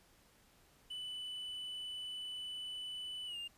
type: tone with pitch glide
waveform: triangle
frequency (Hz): 2990 to 2806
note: F#7 to F7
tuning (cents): +17 to +8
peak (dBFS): -40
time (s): 0.9-3.48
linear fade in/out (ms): 10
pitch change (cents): -109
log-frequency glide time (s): 3.26-3.37
effects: pink hiss -67 dBFS RMS until 3.57 s + resampled to 32000 Hz